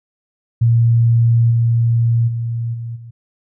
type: tone with level steps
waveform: sine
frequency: 116.54 Hz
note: A#2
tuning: in tune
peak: -9 / -11 / -18 / -23 / -32 dBFS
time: 0.61-3.11 s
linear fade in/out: 10 ms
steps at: 1.5 / 2.27 / 2.73 / 2.95 s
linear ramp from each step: 20 ms
effects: none